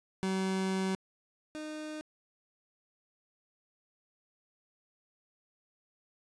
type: tone pair in turn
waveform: 30% pulse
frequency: 190 / 307.1 Hz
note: F#3 / D#4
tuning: +46 / -23 cents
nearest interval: minor sixth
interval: 831 cents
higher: second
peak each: -27 / -36 dBFS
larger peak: first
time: 0.23-0.95 / 1.55-2.01 s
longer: first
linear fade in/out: 0 ms
effects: resampled to 22050 Hz